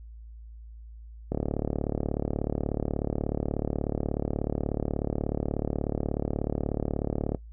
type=click train; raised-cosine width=2 ms; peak=-14 dBFS; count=221; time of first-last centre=1.32-7.347 s; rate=36.5 Hz; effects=noise-tail reverb RT60 0.1 s tail -19 dB re dry + added 56 Hz sine -42 dBFS peak until 7.52 s